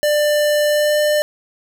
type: tone with pitch glide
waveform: square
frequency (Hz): 594 to 598.8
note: D5 to D5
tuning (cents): +20 to +33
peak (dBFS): -14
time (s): 0.03-1.22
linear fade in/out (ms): 0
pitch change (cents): +13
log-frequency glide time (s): 0.67-0.99
effects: none